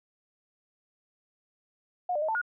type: tone with pitch steps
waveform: sine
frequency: 720 / 595 / 627 / 886 / 1441 Hz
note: F#5 / D5 / D#5 / A5 / F#6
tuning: -47 / +22 / +13 / +12 / -46 cents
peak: -26 dBFS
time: 2.09-2.415 s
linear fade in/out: 5 ms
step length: 65 ms
effects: none